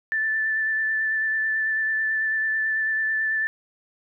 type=tone with vibrato; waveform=sine; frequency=1760 Hz; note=A6; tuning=in tune; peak=-21 dBFS; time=0.12-3.47 s; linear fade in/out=0 ms; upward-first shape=sine; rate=9.1 Hz; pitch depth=15 cents each way; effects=none